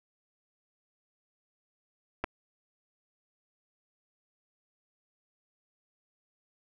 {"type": "clicks", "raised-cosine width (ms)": 0.5, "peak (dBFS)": [-16, -19], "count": 2, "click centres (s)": [2.24, 2.243], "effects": []}